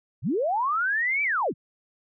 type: linear two-way sweep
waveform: sine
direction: up then down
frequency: 85.1 to 2349 to 85.1 Hz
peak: -22 dBFS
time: 0.22-1.54 s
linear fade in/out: 50 ms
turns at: 1.23 s
effects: none